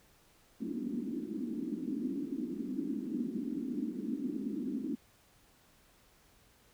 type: band-pass noise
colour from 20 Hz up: white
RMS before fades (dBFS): -37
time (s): 0.6-4.96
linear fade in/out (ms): 20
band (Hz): 210 to 310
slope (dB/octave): 48
effects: pink hiss -65 dBFS RMS until 6.73 s